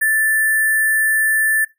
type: tone with sample-and-hold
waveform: sine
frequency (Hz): 1760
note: A6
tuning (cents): 0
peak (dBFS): -13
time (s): 0.01-1.65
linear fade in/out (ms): 10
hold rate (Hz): 11025
effects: noise-tail reverb RT60 0.2 s tail -19 dB re dry